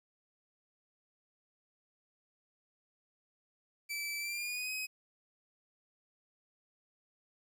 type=tone with pitch glide; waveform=sawtooth; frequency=2318 to 2528 Hz; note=D7 to D#7; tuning=-23 to +27 cents; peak=-33 dBFS; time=3.89-4.87 s; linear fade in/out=20 ms; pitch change=+150 cents; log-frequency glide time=4.19-4.72 s; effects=11-bit